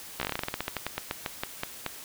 slowing click train, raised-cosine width 0.3 ms, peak -13 dBFS, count 22, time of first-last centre 0.2-1.863 s, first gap 14 ms, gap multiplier 1.15, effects white hiss -44 dBFS RMS until 2.04 s

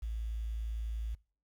sine tone with quantisation, 55.5 Hz, A1, 16 cents sharp, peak -34 dBFS, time 0.02-1.15 s, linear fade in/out 10 ms, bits 10, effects noise-tail reverb RT60 0.4 s tail -23 dB re dry

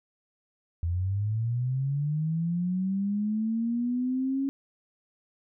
sine linear sweep, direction up, 82.4 to 275.6 Hz, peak -25 dBFS, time 0.83-4.49 s, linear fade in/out 0 ms, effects none

